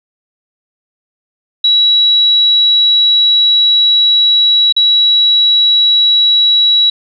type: tone with dropouts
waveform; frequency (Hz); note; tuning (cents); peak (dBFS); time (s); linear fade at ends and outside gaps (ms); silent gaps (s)
sine; 3900; B7; -23; -6; 1.64-6.9; 5; 4.725-4.764
effects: none